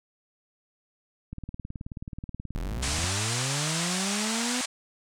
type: click train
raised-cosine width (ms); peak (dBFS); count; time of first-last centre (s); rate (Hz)
5; -24; 33; 1.33-3.041; 18.7
type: linear sweep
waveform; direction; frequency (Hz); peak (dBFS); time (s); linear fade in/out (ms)
40% pulse; up; 35.64 to 253.8; -29; 2.55-4.61; 0
type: band-pass noise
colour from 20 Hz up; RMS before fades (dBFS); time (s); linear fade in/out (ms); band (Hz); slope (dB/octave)
white; -31; 2.82-4.66; 10; 600 to 9000; 48
effects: none